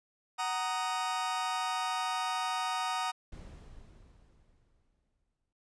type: chord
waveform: 40% pulse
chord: D# minor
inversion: first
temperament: just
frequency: 746.7 / 933.4 / 1244.5 Hz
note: F#5 / A#5 / D#6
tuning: +16 / +2 / 0 cents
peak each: -35 dBFS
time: 0.38-3.12 s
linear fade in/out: 20 ms
type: noise with exponential decay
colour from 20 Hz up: brown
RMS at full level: -44 dBFS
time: 3.32-5.53 s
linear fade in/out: 5 ms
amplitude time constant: 480 ms
effects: resampled to 22050 Hz